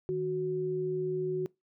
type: tone pair together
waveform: sine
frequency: 155.86 / 370 Hz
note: D#3 / F#4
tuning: +3 / 0 cents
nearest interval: octave + minor third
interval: 1497 cents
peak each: -37 / -29 dBFS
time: 0.09-1.46 s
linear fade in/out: 0 ms
effects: noise-tail reverb RT60 0.2 s tail -23 dB re dry